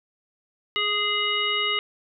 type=harmonic tone; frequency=415.3 Hz; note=G#4; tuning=in tune; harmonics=1 / 3 / 5 / 7 / 9; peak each=-33 / -29 / -27 / -25 / -32 dBFS; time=0.76-1.79 s; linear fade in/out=0 ms; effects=none